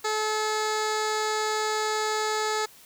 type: tone with low-pass filter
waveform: 15% pulse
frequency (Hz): 430.8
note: A4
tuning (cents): -37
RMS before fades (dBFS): -27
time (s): 0.04-2.66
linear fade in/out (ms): 10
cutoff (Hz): 6700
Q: 1.9
effects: white hiss -52 dBFS RMS until 2.85 s